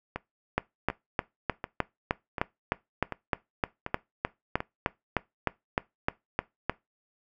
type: two click trains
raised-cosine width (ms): 0.5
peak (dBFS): -17 / -9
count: 7 / 21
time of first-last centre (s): 0.16-4.604 / 0.58-6.696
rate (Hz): 1.35 / 3.27
effects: noise-tail reverb RT60 0.2 s tail -21 dB re dry